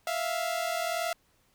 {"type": "tone pair together", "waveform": "sawtooth", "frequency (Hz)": [657.4, 698.5], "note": ["E5", "F5"], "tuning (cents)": [-5, 0], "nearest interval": "minor second", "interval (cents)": 105, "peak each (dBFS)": -28, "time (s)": [0.07, 1.13], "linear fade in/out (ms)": 2, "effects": ["pink hiss -68 dBFS RMS until 1.54 s"]}